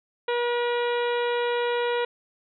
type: harmonic tone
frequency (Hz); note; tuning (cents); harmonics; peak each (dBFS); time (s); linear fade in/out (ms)
480.5; B4; -48; 1 / 2 / 3 / 4 / 5 / 6 / 7 / 8; -24 / -30 / -34 / -36 / -38 / -40 / -41 / -42; 0.28-2.05; 5
effects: none